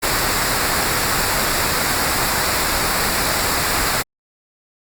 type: noise with comb filter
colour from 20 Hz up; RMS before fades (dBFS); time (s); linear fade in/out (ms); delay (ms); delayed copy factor
pink; -19; 0.02-4.03; 20; 0.32; -0.55
effects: Opus 48 kbps